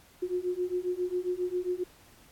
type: beating tone pair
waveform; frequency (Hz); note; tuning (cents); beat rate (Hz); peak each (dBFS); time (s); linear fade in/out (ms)
sine; 356.5 / 363.9; F4 / F#4; +36 / -29; 7.4; -32 / -31; 0.22-1.84; 10
effects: pink hiss -58 dBFS RMS until 2.31 s + AAC 64 kbps